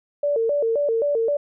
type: tone with vibrato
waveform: sine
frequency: 513 Hz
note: C5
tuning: 34 cents flat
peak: -18 dBFS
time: 0.23-1.37 s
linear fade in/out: 5 ms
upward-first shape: square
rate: 3.8 Hz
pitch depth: 210 cents each way
effects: none